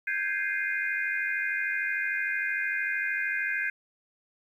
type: chord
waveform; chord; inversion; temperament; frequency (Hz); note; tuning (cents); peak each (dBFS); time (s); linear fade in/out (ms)
sine; Ab major seventh; third; equal with one note detuned; 1568 / 1661.2 / 2093 / 2459; G6 / Ab6 / C7 / Eb7; 0 / 0 / 0 / -21; -31 / -33 / -32 / -35; 0.07-3.7; 5
effects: 10-bit